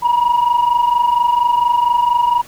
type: tone pair together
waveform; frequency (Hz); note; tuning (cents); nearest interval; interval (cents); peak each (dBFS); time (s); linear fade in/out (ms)
sine; 942.7 / 967; A#5 / B5; +19 / -37; unison; 44; -14 / -11; 0.02-2.42; 20
effects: tanh soft clip ceiling -8 dBFS + pink hiss -41 dBFS RMS until 2.47 s